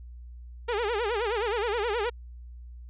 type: tone with vibrato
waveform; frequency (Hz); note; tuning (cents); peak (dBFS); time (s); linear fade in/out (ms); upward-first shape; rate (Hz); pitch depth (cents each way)
sawtooth; 442.3; A4; +9; -22; 0.68-2.1; 10; sine; 9.5; 180
effects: added 60 Hz sine -41 dBFS peak until 2.89 s + resampled to 8000 Hz

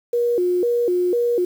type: tone with vibrato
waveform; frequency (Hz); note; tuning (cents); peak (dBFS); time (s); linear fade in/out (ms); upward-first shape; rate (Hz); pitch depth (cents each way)
sine; 413.5; G#4; -8; -16; 0.13-1.45; 5; square; 2; 250
effects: 7-bit

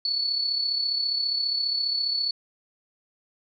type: tone with amplitude modulation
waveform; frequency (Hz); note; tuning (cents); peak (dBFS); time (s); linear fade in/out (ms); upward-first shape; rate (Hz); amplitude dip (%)
sine; 4435; C#8; 0; -21; 0.05-2.31; 2; sine; 34.8; 50
effects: none

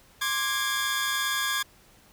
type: tone cluster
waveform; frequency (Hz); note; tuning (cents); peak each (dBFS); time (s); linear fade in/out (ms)
sawtooth; 1057 / 1171 / 1643 / 3530; C6 / D6 / G#6 / A7; +17 / -5 / -19 / +5; -30 / -31 / -24 / -30; 0.21-1.63; 10
effects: pink hiss -57 dBFS RMS until 2.12 s

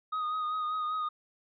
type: tone with vibrato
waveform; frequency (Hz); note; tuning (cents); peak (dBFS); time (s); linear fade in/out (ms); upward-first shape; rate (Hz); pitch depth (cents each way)
triangle; 1245; D#6; +1; -28; 0.12-1.09; 10; sine; 5.1; 29
effects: resampled to 11025 Hz

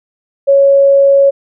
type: tone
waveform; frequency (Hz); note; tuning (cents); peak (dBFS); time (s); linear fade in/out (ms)
sine; 554.4; C#5; 0; -4; 0.47-1.31; 20
effects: none

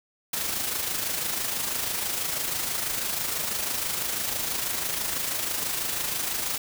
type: noise with amplitude modulation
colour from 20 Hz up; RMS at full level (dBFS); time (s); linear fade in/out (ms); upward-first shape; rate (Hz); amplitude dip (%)
white; -27; 0.33-6.58; 5; sine; 26.1; 45
effects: none

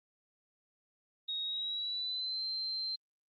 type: tone with pitch glide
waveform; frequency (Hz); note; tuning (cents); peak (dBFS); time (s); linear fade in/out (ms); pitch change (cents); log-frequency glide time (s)
sine; 3763 to 4127; A#7 to C8; +16 to -25; -34; 1.28-2.96; 10; +159; 1.42-2.44
effects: Opus 32 kbps

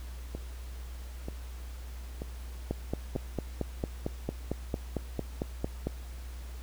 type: two click trains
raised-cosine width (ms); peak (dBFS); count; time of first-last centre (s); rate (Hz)
2; -17 / -24; 15 / 4; 2.71-5.87 / 0.35-3.154; 4.43 / 1.07
effects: added 61 Hz sine -39 dBFS peak until 6.62 s + pink hiss -53 dBFS RMS until 6.62 s

